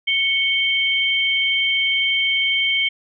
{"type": "tone pair together", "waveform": "sine", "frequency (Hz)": [2217, 3135], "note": ["C#7", "G7"], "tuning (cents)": [0, -1], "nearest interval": "tritone", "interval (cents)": 599, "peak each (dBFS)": -19, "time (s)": [0.07, 2.89], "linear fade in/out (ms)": 10, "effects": []}